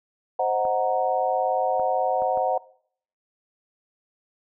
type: chord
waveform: sine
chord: C half-diminished seventh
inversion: none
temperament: equal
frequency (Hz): 523.3 / 622.3 / 740 / 932.3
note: C5 / Eb5 / Gb5 / Bb5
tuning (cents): 0 / 0 / 0 / 0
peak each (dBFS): -26 / -28 / -23 / -29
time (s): 0.39-2.58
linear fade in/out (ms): 5
type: clicks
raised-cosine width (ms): 1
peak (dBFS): -25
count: 4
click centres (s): 0.652 / 1.797 / 2.221 / 2.374
effects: noise-tail reverb RT60 0.6 s tail -21 dB re dry